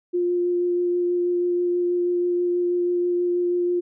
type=tone with vibrato; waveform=sine; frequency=352.7 Hz; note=F4; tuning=17 cents sharp; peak=-19 dBFS; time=0.13-3.81 s; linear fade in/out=20 ms; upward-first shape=sine; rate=6.2 Hz; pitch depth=9 cents each way; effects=none